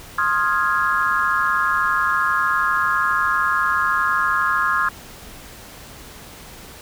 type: chord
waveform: sine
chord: F minor seventh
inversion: second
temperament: equal with one note detuned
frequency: 1057.4 / 1244.5 / 1396.9 / 1661.2 Hz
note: C6 / Eb6 / F6 / Ab6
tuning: +18 / 0 / 0 / 0 cents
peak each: -22 dBFS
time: 0.18-4.89 s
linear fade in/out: 5 ms
effects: pink hiss -40 dBFS RMS until 6.81 s